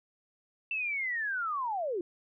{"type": "linear sweep", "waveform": "sine", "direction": "down", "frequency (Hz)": [2684, 328.2], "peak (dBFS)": -30, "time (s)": [0.71, 2.01], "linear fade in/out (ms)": 2, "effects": []}